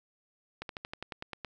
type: slowing click train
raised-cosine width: 0.3 ms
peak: -22 dBFS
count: 10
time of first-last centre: 0.62-1.447 s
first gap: 72 ms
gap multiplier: 1.06
effects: none